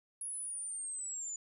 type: linear sweep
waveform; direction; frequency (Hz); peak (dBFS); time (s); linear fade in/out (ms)
sine; down; 10530 to 6940; -38; 0.21-1.36; 2
effects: none